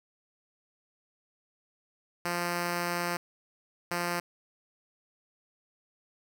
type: tone pair in turn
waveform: 5% pulse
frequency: 174.2 / 174.2 Hz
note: F3 / F3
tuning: -4 / -4 cents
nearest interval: unison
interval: 0 cents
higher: neither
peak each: -18 dBFS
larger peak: neither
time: 2.25-3.17 / 3.91-4.2 s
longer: first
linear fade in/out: 5 ms
effects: none